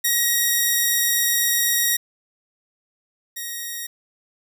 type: tone pair in turn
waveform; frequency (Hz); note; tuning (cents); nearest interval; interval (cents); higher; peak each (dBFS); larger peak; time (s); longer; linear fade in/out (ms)
5% pulse; 1892 / 1881.1; A#6 / A#6; +25 / +15; unison; 10; first; -7 / -18; first; 0.04-1.97 / 3.36-3.87; first; 10
effects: none